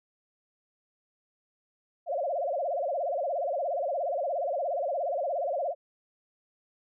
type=tone with vibrato; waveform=sine; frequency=620 Hz; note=D#5; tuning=6 cents flat; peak=-27 dBFS; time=2.06-5.75 s; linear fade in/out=50 ms; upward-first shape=sine; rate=17 Hz; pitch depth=250 cents each way; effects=none